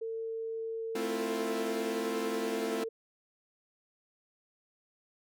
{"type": "tone", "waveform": "sine", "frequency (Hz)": 450.6, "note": "A4", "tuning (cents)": 41, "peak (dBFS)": -34, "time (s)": [0.01, 2.89], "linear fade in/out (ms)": 10}
{"type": "chord", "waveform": "sawtooth", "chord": "F major seventh", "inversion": "first", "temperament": "equal", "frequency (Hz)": [220, 261.6, 329.6, 349.2], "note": ["A3", "C4", "E4", "F4"], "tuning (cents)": [0, 0, 0, 0], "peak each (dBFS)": -35, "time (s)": [0.95, 2.84], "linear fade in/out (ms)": 5}
{"effects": []}